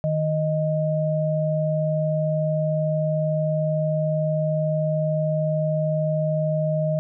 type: tone pair together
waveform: sine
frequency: 155.56 / 622.2 Hz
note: D#3 / D#5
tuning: 0 / 0 cents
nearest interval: 2 octaves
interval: 2400 cents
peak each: -22 / -23 dBFS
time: 0.04-6.99 s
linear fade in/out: 0 ms
effects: none